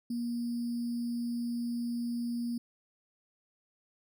sine tone with sample-and-hold, 237.5 Hz, A#3, 33 cents sharp, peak -31 dBFS, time 0.1-2.58 s, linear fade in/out 5 ms, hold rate 4900 Hz, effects none

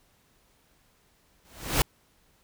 pink noise with exponential growth, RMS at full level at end -20 dBFS, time 1.45-1.82 s, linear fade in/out 1 ms, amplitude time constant 79 ms, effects pink hiss -65 dBFS RMS until 2.43 s

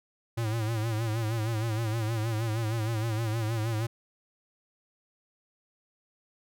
square tone with vibrato, 111.7 Hz, A2, 27 cents sharp, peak -28 dBFS, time 0.37-3.87 s, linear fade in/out 10 ms, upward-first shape sine, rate 6.4 Hz, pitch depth 81 cents each way, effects none

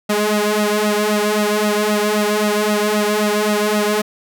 sawtooth tone with flanger, 210 Hz, G#3, 19 cents sharp, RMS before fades -17 dBFS, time 0.09-4.02 s, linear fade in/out 10 ms, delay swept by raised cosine 1.5 to 3 ms, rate 3.8 Hz, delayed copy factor +0.95, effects none

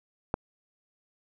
click, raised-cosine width 1 ms, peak -12 dBFS, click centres 0.341 s, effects none

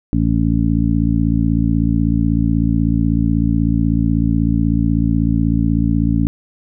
harmonic tone, 56.2 Hz, A1, 37 cents sharp, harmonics 1 / 2 / 3 / 4 / 5, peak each -19 / -19 / -19 / -19 / -19 dBFS, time 0.13-6.27 s, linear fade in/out 0 ms, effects none

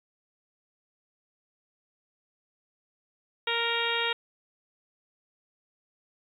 harmonic tone, 466.2 Hz, A#4, in tune, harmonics 1 / 2 / 3 / 4 / 5 / 6 / 7 / 8, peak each -34 / -34 / -34 / -34 / -34 / -34 / -34 / -34 dBFS, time 3.47-4.13 s, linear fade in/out 5 ms, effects 10-bit

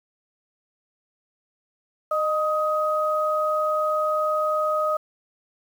sine tone pair together, 614 / 1256.7 Hz, D#5 / D#6, -23 / +17 cents, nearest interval octave, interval 1240 cents, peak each -23 dBFS, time 2.11-4.97 s, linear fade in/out 5 ms, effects 8-bit

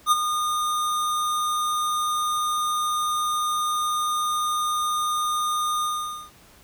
square tone with ADSR envelope, 1221 Hz, D#6, 33 cents flat, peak -14 dBFS, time 0.06-6.31 s, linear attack 56 ms, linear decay 26 ms, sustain -9 dB, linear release 490 ms, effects pink hiss -52 dBFS RMS until 6.63 s

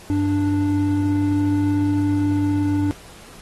triangle tone pair together, 98.01 / 293.7 Hz, G2 / D4, 0 / 0 cents, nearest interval octave + perfect fifth, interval 1900 cents, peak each -20 / -16 dBFS, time 0.1-2.91 s, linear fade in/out 0 ms, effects pink hiss -44 dBFS RMS until 3.41 s + AAC 32 kbps

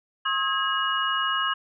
sine tone cluster, 1075 / 1274 / 1641 / 2891 Hz, C6 / D#6 / G#6 / F#7, +47 / +41 / -21 / -41 cents, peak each -28 dBFS, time 0.25-1.54 s, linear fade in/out 10 ms, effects none

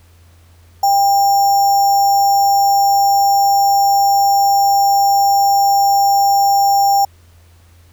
sine tone with sample-and-hold, 796 Hz, G5, 26 cents sharp, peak -9 dBFS, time 0.83-7.05 s, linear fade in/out 5 ms, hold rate 6300 Hz, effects added 85 Hz sine -44 dBFS peak until 7.92 s + pink hiss -53 dBFS RMS until 7.92 s

